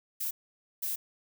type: noise bursts at uneven times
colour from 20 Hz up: violet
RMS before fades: -33 dBFS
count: 2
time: 0.2-0.31 / 0.82-0.96 s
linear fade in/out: 10 ms
effects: none